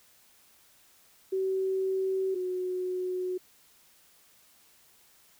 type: tone pair in turn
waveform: sine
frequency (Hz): 380.9 / 366.4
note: G4 / F#4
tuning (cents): -50 / -17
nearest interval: minor second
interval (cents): 67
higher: first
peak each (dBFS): -26 / -29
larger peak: first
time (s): 1.32-2.35 / 2.35-3.38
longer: neither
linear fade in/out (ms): 10
effects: white hiss -61 dBFS RMS until 5.39 s